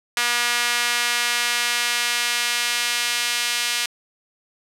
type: tone with high-pass filter sweep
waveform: sawtooth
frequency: 240 Hz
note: B3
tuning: 49 cents flat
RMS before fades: -22 dBFS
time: 0.17-3.86 s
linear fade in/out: 2 ms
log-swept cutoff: 1700 to 2600 Hz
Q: 1
effects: low-pass 12000 Hz 12 dB/octave